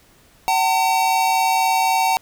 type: tone pair together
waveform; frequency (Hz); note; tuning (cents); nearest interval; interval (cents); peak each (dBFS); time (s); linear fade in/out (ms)
square; 760 / 903.8; F#5 / A5; +46 / +46; minor third; 300; -19; 0.48-2.17; 0
effects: pink hiss -53 dBFS RMS until 2.21 s